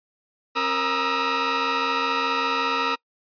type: tone cluster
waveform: sawtooth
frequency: 270.2 / 466.8 / 948 / 1236 / 1321 Hz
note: C#4 / A#4 / A#5 / D#6 / E6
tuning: -44 / +2 / +29 / -12 / +3 cents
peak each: -29 / -26 / -23 / -24 / -22 dBFS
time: 0.55-2.96 s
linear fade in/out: 20 ms
effects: noise-tail reverb RT60 0.1 s tail -25 dB re dry + resampled to 11025 Hz